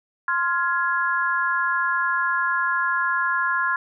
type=chord; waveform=sine; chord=F minor; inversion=second; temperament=just; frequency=1047.7 / 1396.9 / 1676.3 Hz; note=C6 / F6 / Ab6; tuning=+2 / 0 / +16 cents; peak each=-24 dBFS; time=0.28-3.76 s; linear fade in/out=2 ms; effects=none